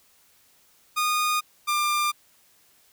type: tone pair in turn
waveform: sawtooth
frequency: 1228 / 1195.1 Hz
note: D#6 / D6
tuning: -23 / +30 cents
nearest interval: unison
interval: 47 cents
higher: first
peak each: -18 dBFS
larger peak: neither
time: 0.96-1.41 / 1.67-2.12 s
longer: neither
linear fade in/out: 20 ms
effects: white hiss -60 dBFS RMS until 2.92 s